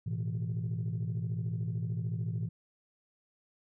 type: chord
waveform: sine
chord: A suspended second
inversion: none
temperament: equal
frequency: 110 / 123.47 / 164.81 Hz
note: A2 / B2 / E3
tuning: 0 / 0 / 0 cents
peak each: -33 / -35 / -35 dBFS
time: 0.06-2.49 s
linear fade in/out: 10 ms
effects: tanh soft clip ceiling -27 dBFS